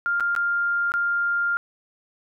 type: tone with dropouts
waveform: sine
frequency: 1400 Hz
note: F6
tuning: 4 cents sharp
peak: -20 dBFS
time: 0.06-1.57 s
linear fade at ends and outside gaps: 0 ms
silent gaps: 0.199-0.206 / 0.351-0.363 / 0.919-0.939 s
effects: none